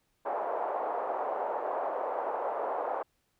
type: band-pass noise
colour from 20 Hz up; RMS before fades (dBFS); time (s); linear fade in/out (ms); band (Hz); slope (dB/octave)
white; -33; 0.25-3.03; 10; 490 to 870; 24
effects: pink hiss -75 dBFS RMS until 3.39 s